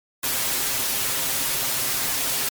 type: noise with comb filter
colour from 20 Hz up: white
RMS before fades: -24 dBFS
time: 0.23-2.49 s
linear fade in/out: 5 ms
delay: 7.5 ms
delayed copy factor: +0.5
effects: MP3 96 kbps